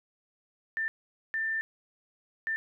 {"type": "tone bursts at uneven times", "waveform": "sine", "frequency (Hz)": 1786, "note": "A6", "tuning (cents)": 25, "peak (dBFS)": -28, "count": 3, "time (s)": [[0.77, 0.88], [1.34, 1.61], [2.47, 2.56]], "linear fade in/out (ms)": 0, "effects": []}